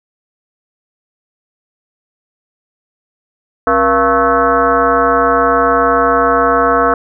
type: tone with frequency modulation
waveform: sine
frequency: 891 Hz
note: A5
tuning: 22 cents sharp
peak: -8 dBFS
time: 3.67-6.94 s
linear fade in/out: 2 ms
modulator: 207 Hz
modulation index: 2.7
effects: none